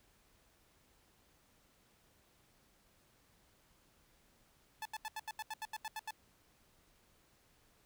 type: tone bursts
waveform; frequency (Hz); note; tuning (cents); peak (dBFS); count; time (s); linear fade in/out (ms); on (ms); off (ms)
sawtooth; 869; A5; -22; -36; 12; 4.82-6.108; 2; 34; 80
effects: pink hiss -70 dBFS RMS until 7.85 s